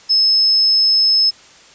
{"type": "tone", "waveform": "sine", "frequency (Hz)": 5200, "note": "E8", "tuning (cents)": -24, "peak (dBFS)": -10, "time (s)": [0.09, 1.31], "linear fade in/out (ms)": 20, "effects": ["white hiss -44 dBFS RMS until 1.74 s", "resampled to 16000 Hz"]}